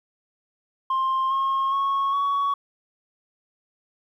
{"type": "tone with pitch steps", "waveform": "sine", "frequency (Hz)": [1056, 1077.6, 1099.6, 1122], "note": ["C6", "C#6", "C#6", "C#6"], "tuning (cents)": [16, -49, -14, 21], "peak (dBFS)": -18, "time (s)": [0.9, 2.54], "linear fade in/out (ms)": 5, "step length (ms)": 410, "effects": ["tanh soft clip ceiling -19 dBFS", "10-bit"]}